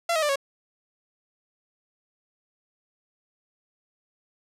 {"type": "tone with pitch steps", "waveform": "sawtooth", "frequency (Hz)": [680, 634.5, 592, 552.3], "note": ["F5", "D#5", "D5", "C#5"], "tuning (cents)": [-46, 34, 14, -6], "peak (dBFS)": -18, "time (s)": [0.09, 0.358], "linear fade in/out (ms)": 5, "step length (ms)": 67, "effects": ["low-pass 11000 Hz 12 dB/octave"]}